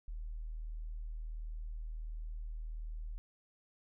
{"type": "tone", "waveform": "sine", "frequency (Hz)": 39.29, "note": "D#1", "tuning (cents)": 18, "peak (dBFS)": -39, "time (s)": [0.08, 3.18], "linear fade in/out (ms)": 0, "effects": []}